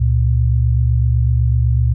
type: tone pair together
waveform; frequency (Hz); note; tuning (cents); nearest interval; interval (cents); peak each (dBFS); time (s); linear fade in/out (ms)
sine; 69.8 / 117.73; C#2 / A#2; +13 / +18; major sixth; 905; -14; 0-1.94; 10
effects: none